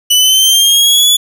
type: linear sweep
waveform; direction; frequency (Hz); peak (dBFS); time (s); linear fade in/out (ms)
sawtooth; up; 2960 to 3450; -3; 0.1-1.17; 10
effects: 7-bit